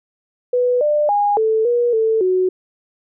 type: tone with pitch steps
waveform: sine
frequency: 494.1 / 596 / 820 / 440.5 / 480.3 / 444 / 369.9 Hz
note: B4 / D5 / G#5 / A4 / B4 / A4 / F#4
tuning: +1 / +25 / -22 / +2 / -48 / +16 / 0 cents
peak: -13 dBFS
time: 0.53-2.49 s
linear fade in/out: 5 ms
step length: 280 ms
effects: none

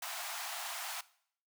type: high-pass noise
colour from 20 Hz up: pink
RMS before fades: -41 dBFS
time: 0.02-1.01 s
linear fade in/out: 5 ms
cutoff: 660 Hz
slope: 96 dB/octave
effects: noise-tail reverb RT60 0.6 s tail -19 dB re dry

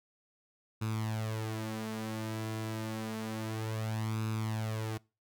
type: tone with flanger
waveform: sawtooth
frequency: 110 Hz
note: A2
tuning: in tune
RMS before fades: -36 dBFS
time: 0.81-4.98 s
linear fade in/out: 10 ms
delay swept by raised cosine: 0.78 to 6.18 ms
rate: 0.29 Hz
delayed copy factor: +0.65
effects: noise-tail reverb RT60 0.3 s tail -24 dB re dry

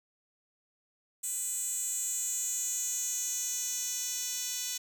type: tone with high-pass filter sweep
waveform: 10% pulse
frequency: 497.1 Hz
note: B4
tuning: 11 cents sharp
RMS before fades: -34 dBFS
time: 1.23-4.78 s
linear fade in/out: 10 ms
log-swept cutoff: 8300 to 5100 Hz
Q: 4
effects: none

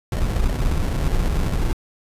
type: noise with sample-and-hold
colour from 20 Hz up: brown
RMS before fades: -20 dBFS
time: 0.12-1.73 s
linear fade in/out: 2 ms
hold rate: 1225 Hz
effects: resampled to 32000 Hz

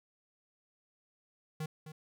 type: tone with echo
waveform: square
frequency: 155.56 Hz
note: D#3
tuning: in tune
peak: -36 dBFS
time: 1.6-1.66 s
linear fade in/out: 5 ms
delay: 260 ms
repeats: 1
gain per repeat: -10 dB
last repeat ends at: 1.92 s
effects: none

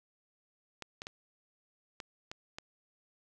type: clicks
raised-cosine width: 0.2 ms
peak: -24 dBFS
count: 6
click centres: 0.823 / 1.019 / 1.069 / 2.002 / 2.315 / 2.585 s
effects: none

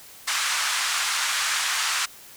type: band-pass noise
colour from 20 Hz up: pink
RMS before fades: -25 dBFS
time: 0.27-2.06 s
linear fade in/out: 10 ms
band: 1100 to 9400 Hz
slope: 24 dB/octave
effects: white hiss -46 dBFS RMS until 2.36 s

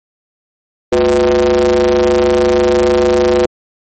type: ring-modulated tone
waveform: square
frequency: 69.3 Hz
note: C#2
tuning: in tune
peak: -6 dBFS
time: 0.92-3.46 s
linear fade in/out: 5 ms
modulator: 429 Hz
effects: MP3 32 kbps

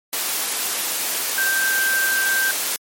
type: tone in noise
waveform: sine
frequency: 1568 Hz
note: G6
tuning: in tune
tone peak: -18 dBFS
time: 1.38-2.51 s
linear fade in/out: 0 ms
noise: white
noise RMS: -23 dBFS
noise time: 0.13-2.76 s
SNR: +2 dB
effects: high-pass 300 Hz 12 dB/octave + MP3 64 kbps

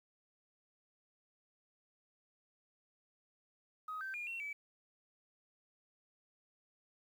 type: tone with pitch steps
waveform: sine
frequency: 1259 / 1553 / 2420 / 2721 / 2298 Hz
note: D#6 / G6 / D#7 / F7 / D7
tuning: +20 / -17 / -49 / -46 / -38 cents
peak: -39 dBFS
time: 3.88-4.53 s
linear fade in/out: 5 ms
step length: 130 ms
effects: tanh soft clip ceiling -35 dBFS + 11-bit

